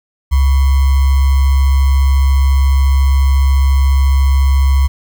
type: tone with sample-and-hold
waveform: sine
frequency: 67.9 Hz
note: C#2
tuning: 35 cents flat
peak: -7 dBFS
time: 0.31-4.88 s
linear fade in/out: 20 ms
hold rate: 1050 Hz
effects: none